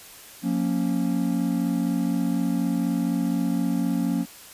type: chord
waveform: triangle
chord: Bb minor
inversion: second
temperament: equal with one note detuned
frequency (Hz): 177.97 / 233.1 / 277.2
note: F3 / Bb3 / Db4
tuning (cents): +33 / 0 / 0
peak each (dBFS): -24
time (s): 0.42-4.26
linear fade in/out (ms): 50
effects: white hiss -45 dBFS RMS until 4.53 s + resampled to 32000 Hz

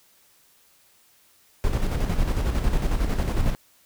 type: noise with tremolo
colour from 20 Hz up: brown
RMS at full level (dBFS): -21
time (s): 1.64-3.55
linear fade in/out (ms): 0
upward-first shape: square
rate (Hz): 11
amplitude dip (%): 45
effects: white hiss -59 dBFS RMS until 3.85 s

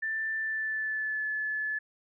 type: tone with pitch glide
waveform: sine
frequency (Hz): 1772 to 1725.5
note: A6 to A6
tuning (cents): +12 to -34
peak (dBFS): -29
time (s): 0.02-1.79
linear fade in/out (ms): 10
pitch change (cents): -46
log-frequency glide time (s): 0.37-1.26
effects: none

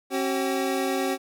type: tone pair together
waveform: 25% pulse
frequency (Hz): 270 / 379.9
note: C#4 / F#4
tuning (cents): -45 / +46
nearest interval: tritone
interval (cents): 591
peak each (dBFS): -23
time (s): 0.1-1.18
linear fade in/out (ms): 50
effects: none

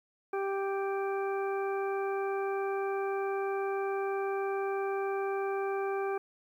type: harmonic tone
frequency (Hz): 392.3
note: G4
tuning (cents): +1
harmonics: 1 / 2 / 3 / 4 / 6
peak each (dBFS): -31 / -37 / -41 / -43 / -47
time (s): 0.33-6.18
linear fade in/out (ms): 5
effects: 11-bit

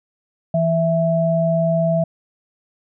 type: tone pair together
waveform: sine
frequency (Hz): 164.82 / 659.3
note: E3 / E5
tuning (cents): 0 / 0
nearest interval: 2 octaves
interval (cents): 2400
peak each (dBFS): -18 / -17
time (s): 0.54-2.04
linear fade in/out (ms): 5
effects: none

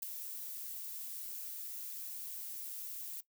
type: noise with ADSR envelope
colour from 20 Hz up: violet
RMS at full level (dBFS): -35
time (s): 0.02-3.21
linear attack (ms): 10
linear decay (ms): 6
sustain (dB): -9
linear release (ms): 9
effects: noise-tail reverb RT60 0.1 s tail -17 dB re dry

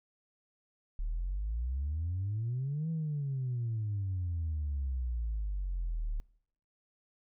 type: exponential two-way sweep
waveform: sine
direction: up then down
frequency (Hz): 36.17 to 164.81 to 36.17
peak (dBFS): -30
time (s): 0.99-6.2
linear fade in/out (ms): 0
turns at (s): 2.9
effects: noise-tail reverb RT60 0.7 s tail -24 dB re dry + tanh soft clip ceiling -28 dBFS

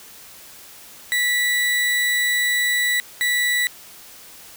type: tone bursts at uneven times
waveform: 35% pulse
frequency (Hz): 1960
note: B6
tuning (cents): -14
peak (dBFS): -16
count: 2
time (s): 1.12-3 / 3.21-3.67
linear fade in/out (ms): 0
effects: white hiss -43 dBFS RMS until 4.56 s

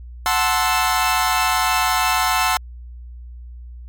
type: chord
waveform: sawtooth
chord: F# half-diminished seventh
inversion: none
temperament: equal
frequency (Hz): 740 / 880 / 1046.5 / 1318.5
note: F#5 / A5 / C6 / E6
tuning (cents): 0 / 0 / 0 / 0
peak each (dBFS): -18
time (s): 0.26-2.57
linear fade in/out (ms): 0
effects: added 60 Hz sine -33 dBFS peak until 3.88 s + MP3 96 kbps

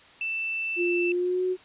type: tone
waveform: sine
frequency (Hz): 2660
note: E7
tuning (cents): +15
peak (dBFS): -27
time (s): 0.21-1.12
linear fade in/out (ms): 2
type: tone with pitch glide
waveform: sine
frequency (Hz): 350.7 to 368.3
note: F4 to F#4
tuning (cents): +7 to -8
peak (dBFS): -23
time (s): 0.76-1.57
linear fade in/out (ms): 50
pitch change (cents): +85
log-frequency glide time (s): 1.07-1.44
effects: white hiss -52 dBFS RMS until 1.64 s + resampled to 8000 Hz

